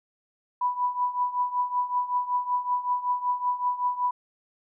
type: tone with tremolo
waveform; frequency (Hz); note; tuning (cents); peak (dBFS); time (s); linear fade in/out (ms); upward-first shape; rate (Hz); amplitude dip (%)
sine; 987.8; B5; 0; -20; 0.61-4.11; 5; triangle; 5.3; 85
effects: none